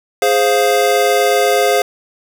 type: chord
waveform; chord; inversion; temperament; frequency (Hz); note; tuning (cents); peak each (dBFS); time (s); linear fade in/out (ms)
square; F minor; first; equal; 415.3 / 523.3 / 698.5; Ab4 / C5 / F5; 0 / 0 / 0; -16; 0.22-1.82; 2
effects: none